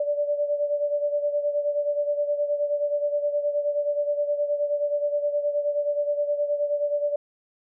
sine beating tone pair, 582 / 591.5 Hz, D5 / D5, -16 / +12 cents, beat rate 9.5 Hz, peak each -23 / -29 dBFS, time 0-7.16 s, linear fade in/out 5 ms, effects none

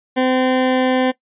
20% pulse tone, 257.1 Hz, C4, 30 cents flat, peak -9 dBFS, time 0.16-1.12 s, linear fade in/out 20 ms, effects noise-tail reverb RT60 0.1 s tail -19 dB re dry + resampled to 8000 Hz

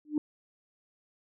sine tone with exponential growth, 300 Hz, D4, 37 cents sharp, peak -20 dBFS, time 0.05-0.18 s, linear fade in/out 2 ms, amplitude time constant 27 ms, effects tanh soft clip ceiling -19 dBFS

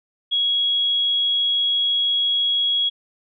sine tone, 3322 Hz, G#7, in tune, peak -17 dBFS, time 0.31-2.9 s, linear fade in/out 20 ms, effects none

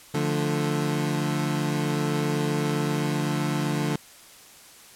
25% pulse chord, D minor, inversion none, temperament equal, 146.83 / 174.61 / 220 Hz, D3 / F3 / A3, 0 / 0 / 0 cents, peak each -22 / -26 / -27 dBFS, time 0.14-3.96 s, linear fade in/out 5 ms, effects white hiss -49 dBFS RMS until 4.95 s + low-pass 12000 Hz 12 dB/octave

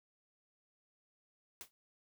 white noise with exponential decay, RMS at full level -43 dBFS, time 1.61-1.71 s, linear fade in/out 0 ms, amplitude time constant 20 ms, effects none

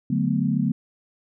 sine chord, B minor seventh, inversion first, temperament equal with one note detuned, 146.83 / 185 / 219 / 246.9 Hz, D3 / F#3 / A3 / B3, 0 / 0 / -8 / 0 cents, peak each -25 dBFS, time 0.1-0.72 s, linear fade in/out 5 ms, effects none

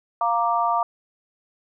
sine chord, Bb major, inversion second, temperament equal, 698.5 / 932.3 / 1174.7 Hz, F5 / Bb5 / D6, 0 / 0 / 0 cents, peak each -23 dBFS, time 0.21-0.83 s, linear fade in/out 2 ms, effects none

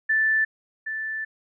sine tone pair in turn, 1760 / 1760 Hz, A6 / A6, 0 / 0 cents, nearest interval unison, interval 0 cents, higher neither, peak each -18 / -27 dBFS, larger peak first, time 0.09-0.45 / 0.86-1.25 s, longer second, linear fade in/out 10 ms, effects none

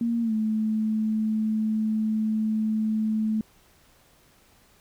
sine tone with pitch glide, 233.1 to 217.5 Hz, A#3 to A3, 0 to -20 cents, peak -22 dBFS, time 0.01-3.41 s, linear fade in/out 2 ms, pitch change -120 cents, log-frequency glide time 0.22-0.33 s, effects pink hiss -59 dBFS RMS until 4.8 s

